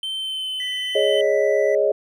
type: tone with pitch glide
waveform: triangle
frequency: 3100 to 3049 Hz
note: G7 to G7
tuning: -20 to -49 cents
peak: -23 dBFS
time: 0.03-1.21 s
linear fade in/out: 2 ms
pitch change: -29 cents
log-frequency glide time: 0.17-0.5 s
type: tone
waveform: triangle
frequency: 1980 Hz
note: B6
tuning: 4 cents sharp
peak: -28 dBFS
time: 0.6-1.75 s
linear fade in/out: 2 ms
type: chord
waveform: sine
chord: Ab suspended fourth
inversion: none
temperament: equal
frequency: 415.3 / 554.4 / 622.3 Hz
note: Ab4 / Db5 / Eb5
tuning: 0 / 0 / 0 cents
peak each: -20 / -20 / -20 dBFS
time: 0.95-1.92 s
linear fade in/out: 5 ms
effects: none